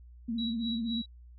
sine tone with vibrato, 229.4 Hz, A#3, 28 cents flat, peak -30 dBFS, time 0.28-1.02 s, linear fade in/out 10 ms, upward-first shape sine, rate 16 Hz, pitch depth 65 cents each way
sine tone with tremolo, 3890 Hz, B7, 27 cents flat, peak -34 dBFS, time 0.38-1.06 s, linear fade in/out 5 ms, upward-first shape sine, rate 3.9 Hz, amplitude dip 95%
effects added 60 Hz sine -49 dBFS peak until 1.38 s

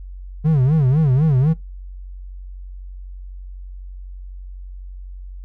triangle tone with vibrato, 142.4 Hz, C#3, 47 cents sharp, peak -10 dBFS, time 0.44-1.54 s, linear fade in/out 20 ms, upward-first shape sine, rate 4 Hz, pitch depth 220 cents each way, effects noise-tail reverb RT60 0.2 s tail -22 dB re dry + added 46 Hz sine -31 dBFS peak until 5.44 s

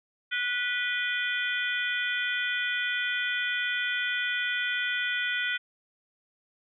harmonic tone with a mistuned harmonic, 490.8 Hz, B4, 11 cents flat, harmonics 3 / 4 / 5 / 6 / 7, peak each -30 / -32 / -34 / -36 / -37 dBFS, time 0.31-5.58 s, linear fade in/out 20 ms, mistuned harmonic 6, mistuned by +98 cents, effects none

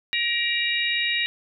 sine tone cluster, 1888 / 2349 / 2832 / 3789 Hz, A#6 / D7 / F7 / A#7, +22 / 0 / +23 / +27 cents, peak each -27 dBFS, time 0.13-1.26 s, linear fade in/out 0 ms, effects none

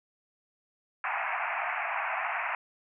pink band-pass noise, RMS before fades -32 dBFS, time 1.04-2.55 s, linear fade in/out 2 ms, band 660 to 2600 Hz, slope 96 dB/octave, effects none

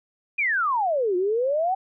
sine exponential two-way sweep, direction down then up, 2489 to 350 to 781 Hz, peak -20 dBFS, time 0.38-1.75 s, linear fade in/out 10 ms, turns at 1.16 s, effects none

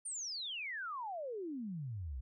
sine exponential sweep, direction down, 9360 to 58.27 Hz, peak -39 dBFS, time 0.05-2.21 s, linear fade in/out 10 ms, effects none

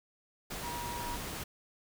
sine tone in noise, 957 Hz, A#5, 45 cents sharp, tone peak -39 dBFS, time 0.63-1.17 s, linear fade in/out 10 ms, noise pink, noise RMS -40 dBFS, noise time 0.5-1.44 s, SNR -2 dB, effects none

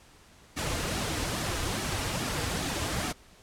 pink noise with flanger, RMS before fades -31 dBFS, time 0.56-3.13 s, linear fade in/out 20 ms, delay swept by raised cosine 1.9 to 5.4 ms, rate 2.4 Hz, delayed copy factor -0.6, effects pink hiss -56 dBFS RMS until 3.42 s + low-pass 10000 Hz 12 dB/octave

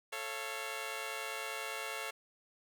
10% pulse chord, A augmented, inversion none, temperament just, 440 / 550 / 687.5 Hz, A4 / C#5 / E#5, 0 / -14 / -27 cents, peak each -35 / -35 / -36 dBFS, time 0.12-2.11 s, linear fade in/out 10 ms, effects none

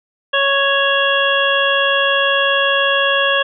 harmonic tone, 554.4 Hz, C#5, in tune, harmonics 1 / 2 / 3 / 5 / 6, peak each -18 / -20 / -17 / -20 / -20 dBFS, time 0.33-3.43 s, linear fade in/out 10 ms, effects none

